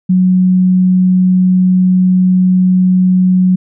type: tone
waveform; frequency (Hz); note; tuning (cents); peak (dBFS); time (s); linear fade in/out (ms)
sine; 184; F#3; -9; -6; 0.09-3.56; 10
effects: none